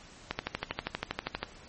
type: click train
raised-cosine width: 0.3 ms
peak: -14 dBFS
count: 15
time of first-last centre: 0.31-1.43 s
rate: 12.5 Hz
effects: pink hiss -52 dBFS RMS until 1.68 s + MP3 32 kbps